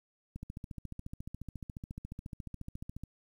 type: click train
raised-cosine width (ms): 5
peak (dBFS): -29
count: 39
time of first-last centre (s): 0.36-3.036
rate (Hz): 14.2
effects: 10-bit